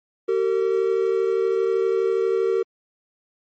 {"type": "tone pair together", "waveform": "triangle", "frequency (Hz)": [383.1, 455.6], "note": ["G4", "A#4"], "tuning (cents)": [-40, -40], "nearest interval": "minor third", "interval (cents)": 300, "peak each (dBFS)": -19, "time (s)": [0.28, 2.63], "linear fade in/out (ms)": 10, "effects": ["MP3 32 kbps"]}